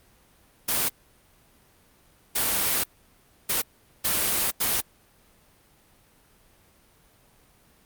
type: noise bursts at uneven times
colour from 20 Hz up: white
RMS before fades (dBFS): -24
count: 5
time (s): 0.68-0.89 / 2.35-2.84 / 3.49-3.62 / 4.04-4.51 / 4.6-4.81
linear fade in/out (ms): 10
effects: pink hiss -59 dBFS RMS until 7.85 s + Opus 32 kbps